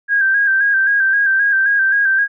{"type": "tone with vibrato", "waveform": "sine", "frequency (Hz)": 1600, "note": "G6", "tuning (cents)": 35, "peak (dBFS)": -11, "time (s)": [0.08, 2.28], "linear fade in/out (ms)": 50, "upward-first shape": "square", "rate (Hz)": 3.8, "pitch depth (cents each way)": 40, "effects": []}